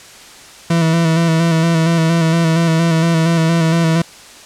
40% pulse tone with vibrato, 164.7 Hz, E3, 1 cent flat, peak -10 dBFS, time 0.7-4.02 s, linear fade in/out 5 ms, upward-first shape square, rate 4.3 Hz, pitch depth 31 cents each way, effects white hiss -38 dBFS RMS until 4.45 s + low-pass 8000 Hz 12 dB/octave

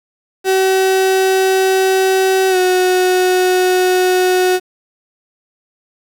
35% pulse tone with pitch glide, 380 to 367.1 Hz, F#4 to F#4, +46 to -14 cents, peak -9 dBFS, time 0.44-4.6 s, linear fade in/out 50 ms, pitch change -60 cents, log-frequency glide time 2.49-2.57 s, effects 7-bit

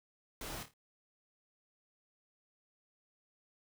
pink noise with echo, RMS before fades -44 dBFS, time 0.41-0.63 s, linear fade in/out 2 ms, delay 27 ms, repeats 4, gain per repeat -8 dB, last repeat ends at 0.738 s, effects none

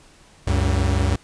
45% pulse tone pair together, 69.4 / 95.36 Hz, C#2 / G2, +3 / -47 cents, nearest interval tritone, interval 550 cents, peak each -20 dBFS, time 0.47-1.16 s, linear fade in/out 5 ms, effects pink hiss -51 dBFS RMS until 1.23 s + resampled to 22050 Hz

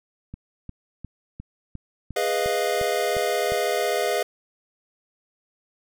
click train, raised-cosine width 5 ms, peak -23 dBFS, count 10, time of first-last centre 0.34-3.52 s, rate 2.83 Hz
square chord, F half-diminished seventh, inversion first, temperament equal with one note detuned, 413.9 / 493.9 / 622.3 / 698.5 Hz, Ab4 / Cb5 / Eb5 / F5, -6 / 0 / 0 / 0 cents, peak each -28 dBFS, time 2.16-4.23 s, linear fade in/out 5 ms
effects none

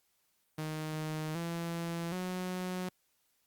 sawtooth tone with pitch steps, 155.56 / 168.66 / 182.87 Hz, D#3 / E3 / F#3, 0 / +40 / -20 cents, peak -31 dBFS, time 0.58-2.89 s, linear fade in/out 5 ms, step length 770 ms, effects white hiss -75 dBFS RMS until 3.46 s + Opus 48 kbps

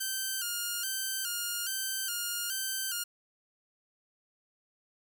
5% pulse tone with vibrato, 1483 Hz, F#6, 4 cents sharp, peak -21 dBFS, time 0-3.04 s, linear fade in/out 10 ms, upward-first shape square, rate 1.2 Hz, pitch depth 78 cents each way, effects none

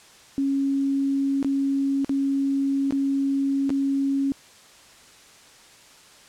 sine tone with dropouts, 275 Hz, C#4, 14 cents flat, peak -20 dBFS, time 0.38-4.32 s, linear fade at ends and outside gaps 0 ms, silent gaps 1.428-1.446 / 2.046-2.094 / 2.908-2.924 / 3.694-3.703 s, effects white hiss -50 dBFS RMS until 6.28 s + low-pass 8000 Hz 12 dB/octave

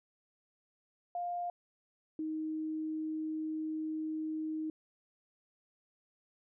sine tone pair in turn, 703 / 313.2 Hz, F5 / D#4, +11 / +11 cents, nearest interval octave + major second, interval 1400 cents, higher first, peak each -34 / -34 dBFS, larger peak neither, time 1.15-1.5 / 2.19-4.7 s, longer second, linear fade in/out 2 ms, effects none

